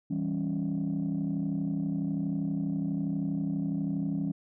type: chord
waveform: sine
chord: C# diminished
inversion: first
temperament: equal with one note detuned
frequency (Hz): 163.68 / 196 / 277.2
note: E3 / G3 / C#4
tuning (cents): -12 / 0 / 0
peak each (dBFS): -31 / -31 / -31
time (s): 0.1-4.32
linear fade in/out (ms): 10
effects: tanh soft clip ceiling -23 dBFS